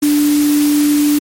sine tone in noise, 293.7 Hz, D4, in tune, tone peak -9 dBFS, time 0.02-1.19 s, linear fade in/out 10 ms, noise white, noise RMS -23 dBFS, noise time 0.02-1.19 s, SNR +11 dB, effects MP3 64 kbps

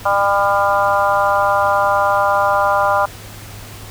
harmonic tone, 200 Hz, G3, 35 cents sharp, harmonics 3 / 4 / 5 / 6 / 7, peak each -18 / -18 / -18 / -19 / -21 dBFS, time 0.05-3.06 s, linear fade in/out 10 ms, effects added 103 Hz sine -36 dBFS peak until 3.9 s + pink hiss -36 dBFS RMS until 3.9 s

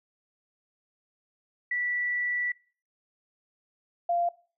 sine tone pair in turn, 1959 / 692.6 Hz, B6 / F5, -15 / -15 cents, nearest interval octave + tritone, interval 1800 cents, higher first, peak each -26 / -23 dBFS, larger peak second, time 1.71-2.52 / 4.09-4.29 s, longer first, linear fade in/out 5 ms, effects noise-tail reverb RT60 0.4 s tail -21 dB re dry

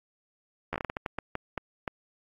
slowing click train, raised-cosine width 0.5 ms, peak -16 dBFS, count 13, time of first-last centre 0.73-1.878 s, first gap 12 ms, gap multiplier 1.34, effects AAC 48 kbps

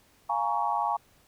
sine chord, Bb minor seventh, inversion second, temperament equal with one note detuned, 698.5 / 830.6 / 932.3 / 1119.7 Hz, F5 / Ab5 / Bb5 / Db6, 0 / 0 / 0 / +17 cents, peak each -33 / -29 / -30 / -31 dBFS, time 0.29-0.97 s, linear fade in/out 10 ms, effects pink hiss -62 dBFS RMS until 1.27 s

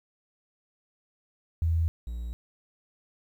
sine / triangle tone pair in turn, 82.4 / 59.04 Hz, E2 / A#1, 0 / +23 cents, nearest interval tritone, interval 577 cents, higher first, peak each -22 / -30 dBFS, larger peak first, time 1.62-1.88 / 2.07-2.33 s, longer neither, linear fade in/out 0 ms, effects 10-bit

